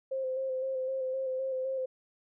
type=tone with vibrato; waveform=sine; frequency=524 Hz; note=C5; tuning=2 cents sharp; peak=-30 dBFS; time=0.11-1.86 s; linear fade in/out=10 ms; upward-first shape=square; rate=3.9 Hz; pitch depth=22 cents each way; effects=none